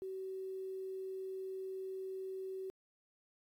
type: tone with quantisation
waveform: sine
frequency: 380 Hz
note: F#4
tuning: 46 cents sharp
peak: -40 dBFS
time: 0.02-2.7 s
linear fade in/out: 0 ms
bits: 11
effects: AAC 64 kbps